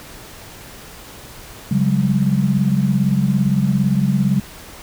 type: chord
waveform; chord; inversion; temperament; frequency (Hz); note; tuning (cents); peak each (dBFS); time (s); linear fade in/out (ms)
sine; C# suspended fourth; none; equal with one note detuned; 138.59 / 185 / 202.6; C#3 / F#3 / G#3; 0 / 0 / -43; -18; 1.71-4.4; 5
effects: pink hiss -38 dBFS RMS until 4.82 s